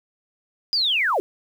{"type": "linear sweep", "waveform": "sine", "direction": "down", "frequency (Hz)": [4970, 329.3], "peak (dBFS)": -18, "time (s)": [0.73, 1.2], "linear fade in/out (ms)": 0, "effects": ["8-bit"]}